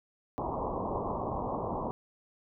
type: low-pass noise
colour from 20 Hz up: white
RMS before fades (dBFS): -34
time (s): 0.38-1.91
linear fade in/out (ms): 0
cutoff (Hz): 1100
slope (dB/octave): 96
effects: none